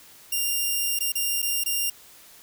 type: tone with dropouts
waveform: 5% pulse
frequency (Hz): 2794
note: F7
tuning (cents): 0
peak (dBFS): -14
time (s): 0.32-1.9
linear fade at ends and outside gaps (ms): 5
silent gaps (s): 0.99-1.005 / 1.121-1.153 / 1.42-1.426 / 1.638-1.659
effects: white hiss -50 dBFS RMS until 2.42 s